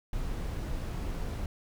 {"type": "noise", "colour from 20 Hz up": "brown", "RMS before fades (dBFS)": -34, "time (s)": [0.13, 1.46], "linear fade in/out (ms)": 2, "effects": []}